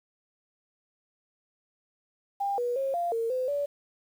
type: tone with pitch steps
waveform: sine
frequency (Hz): 799 / 485.2 / 541 / 693 / 457.6 / 511 / 574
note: G5 / B4 / C#5 / F5 / A#4 / C5 / D5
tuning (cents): +33 / -31 / -42 / -14 / -32 / -41 / -40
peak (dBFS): -26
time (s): 2.4-3.66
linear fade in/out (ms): 10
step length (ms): 180
effects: 9-bit